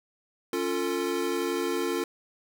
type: chord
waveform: square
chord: Db augmented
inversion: none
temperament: equal with one note detuned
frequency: 277.2 / 349.2 / 447.2 Hz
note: Db4 / F4 / A4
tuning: 0 / 0 / +28 cents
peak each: -34 / -30 / -32 dBFS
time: 0.53-2.04 s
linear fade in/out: 2 ms
effects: none